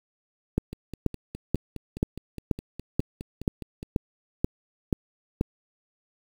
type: two click trains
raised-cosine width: 3 ms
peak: -23 / -9 dBFS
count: 16 / 11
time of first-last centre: 0.73-3.829 / 0.58-5.411 s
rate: 4.84 / 2.07 Hz
effects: 7-bit